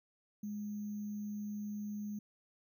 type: tone with sample-and-hold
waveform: sine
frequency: 207.7 Hz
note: G#3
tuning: in tune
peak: -38 dBFS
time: 0.43-2.19 s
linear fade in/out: 5 ms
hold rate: 6300 Hz
effects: none